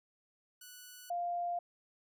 5% pulse / sine tone pair in turn, 1480 / 698.5 Hz, F#6 / F5, 0 / 0 cents, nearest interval octave + minor second, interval 1300 cents, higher first, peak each -39 / -33 dBFS, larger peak second, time 0.61-1.1 / 1.1-1.59 s, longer neither, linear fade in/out 5 ms, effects none

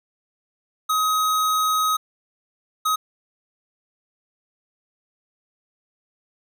square tone bursts at uneven times, 1264 Hz, D#6, 27 cents sharp, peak -19 dBFS, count 2, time 0.89-1.97 / 2.85-2.96 s, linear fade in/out 10 ms, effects none

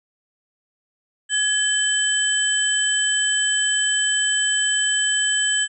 sine tone cluster, 1686 / 3081 / 7890 Hz, G#6 / G7 / B8, +26 / -31 / -3 cents, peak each -22 dBFS, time 1.29-5.68 s, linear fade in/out 50 ms, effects none

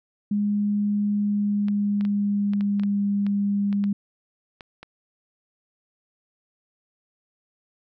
sine tone with pitch glide, 205.8 to 201.7 Hz, G#3 to G3, -16 to +50 cents, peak -20 dBFS, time 0.31-3.93 s, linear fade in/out 5 ms, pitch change -34 cents, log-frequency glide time 1.15-3.02 s
clicks, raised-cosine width 0.3 ms, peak -24 dBFS, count 12, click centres 1.684 / 2.01 / 2.051 / 2.535 / 2.609 / 2.797 / 2.835 / 3.266 / 3.728 / 3.84 / 4.608 / 4.83 s
effects none

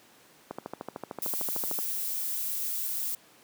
click train, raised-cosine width 1 ms, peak -20 dBFS, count 18, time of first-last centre 0.51-1.788 s, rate 13.3 Hz
violet noise, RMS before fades -32 dBFS, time 1.22-3.15 s, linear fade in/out 2 ms
effects pink hiss -57 dBFS RMS until 3.43 s + high-pass 200 Hz 12 dB/octave

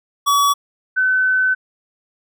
square / sine tone pair in turn, 1136 / 1516.4 Hz, C#6 / F#6, +42 / +42 cents, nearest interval perfect fourth, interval 500 cents, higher second, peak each -13 dBFS, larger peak neither, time 0.26-0.54 / 0.96-1.55 s, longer second, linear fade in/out 20 ms, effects none

